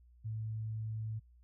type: tone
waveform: sine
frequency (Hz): 110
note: A2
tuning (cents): 0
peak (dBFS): -36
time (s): 0.24-1.2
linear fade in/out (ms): 20
effects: added 60 Hz sine -59 dBFS peak until 1.43 s